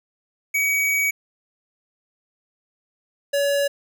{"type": "tone pair in turn", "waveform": "square", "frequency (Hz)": [2264, 566], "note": ["C#7", "C#5"], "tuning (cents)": [36, 36], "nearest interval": "2 octaves", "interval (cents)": 2400, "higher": "first", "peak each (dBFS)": -19, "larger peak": "neither", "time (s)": [[0.54, 1.11], [3.33, 3.68]], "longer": "first", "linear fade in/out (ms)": 10, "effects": []}